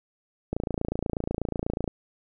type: click train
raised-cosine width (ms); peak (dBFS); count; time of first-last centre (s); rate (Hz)
2; -14; 39; 0.53-1.878; 28.2
effects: none